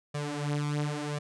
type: tone with flanger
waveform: sawtooth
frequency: 147.1 Hz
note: D3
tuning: 3 cents sharp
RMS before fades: -32 dBFS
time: 0.14-1.19 s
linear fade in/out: 10 ms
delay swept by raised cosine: 1.7 to 7.7 ms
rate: 0.95 Hz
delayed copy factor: +0.75
effects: resampled to 22050 Hz